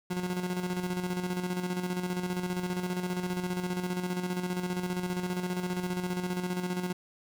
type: tone with tremolo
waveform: 30% pulse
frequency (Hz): 180.4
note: F#3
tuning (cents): -44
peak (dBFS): -26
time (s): 0.1-6.93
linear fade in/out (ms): 10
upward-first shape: square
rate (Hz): 15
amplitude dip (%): 50
effects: none